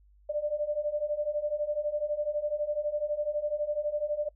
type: beating tone pair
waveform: sine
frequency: 587.3 / 599.3 Hz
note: D5 / D5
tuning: 0 / +35 cents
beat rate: 12 Hz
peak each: -32 / -30 dBFS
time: 0.29-4.29 s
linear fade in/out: 10 ms
effects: noise-tail reverb RT60 0.1 s tail -23 dB re dry + added 50 Hz sine -57 dBFS peak until 4.35 s